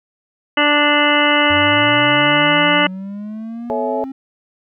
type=harmonic tone; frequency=293.7 Hz; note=D4; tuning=in tune; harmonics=1 / 2 / 3 / 4 / 5 / 6 / 7 / 9 / 10; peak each=-19 / -19 / -21 / -20 / -20 / -23 / -18 / -23 / -19 dBFS; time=0.57-2.87 s; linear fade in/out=5 ms
type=linear sweep; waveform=triangle; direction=up; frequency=89.3 to 269.5 Hz; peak=-23 dBFS; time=1.5-4.12 s; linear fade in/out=5 ms
type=chord; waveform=sine; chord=A major seventh; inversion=none; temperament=equal with one note detuned; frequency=440 / 554.4 / 659.3 / 845.6 Hz; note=A4 / C#5 / E5 / G#5; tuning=0 / 0 / 0 / +31 cents; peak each=-23 dBFS; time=3.7-4.04 s; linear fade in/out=0 ms
effects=none